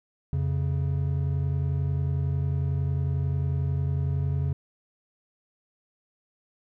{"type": "tone pair together", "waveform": "triangle", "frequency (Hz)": [86.93, 138], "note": ["F2", "C#3"], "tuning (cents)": [-7, -7], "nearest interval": "minor sixth", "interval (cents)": 800, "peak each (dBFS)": [-25, -24], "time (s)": [0.33, 4.53], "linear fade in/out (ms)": 0, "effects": []}